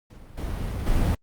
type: noise with level steps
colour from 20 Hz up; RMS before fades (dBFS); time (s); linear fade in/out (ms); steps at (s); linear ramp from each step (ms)
brown; -44 / -29 / -22; 0.1-1.15; 5; 0.37 / 0.86; 10
effects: Opus 48 kbps